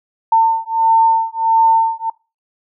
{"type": "beating tone pair", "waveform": "sine", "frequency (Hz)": [901, 902.5], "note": ["A5", "A5"], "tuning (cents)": [41, 44], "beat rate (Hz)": 1.5, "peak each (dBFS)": -13, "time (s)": [0.32, 2.1], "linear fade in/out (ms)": 5, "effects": ["noise-tail reverb RT60 0.3 s tail -23 dB re dry"]}